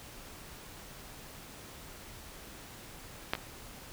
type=clicks; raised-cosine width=0.3 ms; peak=-12 / -20 dBFS; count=2; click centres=3.335 / 3.352 s; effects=pink hiss -49 dBFS RMS until 3.92 s